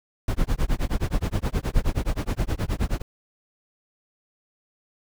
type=noise with tremolo; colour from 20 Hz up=brown; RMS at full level=-20 dBFS; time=0.28-3.02 s; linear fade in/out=2 ms; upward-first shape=sine; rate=9.5 Hz; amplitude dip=100%; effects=none